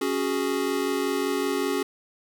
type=chord; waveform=square; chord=C# suspended fourth; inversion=none; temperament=equal; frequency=277.2 / 370 / 415.3 Hz; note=C#4 / F#4 / G#4; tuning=0 / 0 / 0 cents; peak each=-29 dBFS; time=0.01-1.83 s; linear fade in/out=5 ms; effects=none